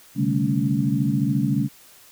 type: tone cluster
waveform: sine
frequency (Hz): 132.1 / 146 / 197.6 / 220.8 / 281.6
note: C3 / D3 / G3 / A3 / C#4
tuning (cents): +17 / -10 / +14 / +6 / +27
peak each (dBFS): -25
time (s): 0.15-1.69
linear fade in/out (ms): 50
effects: white hiss -50 dBFS RMS until 2.11 s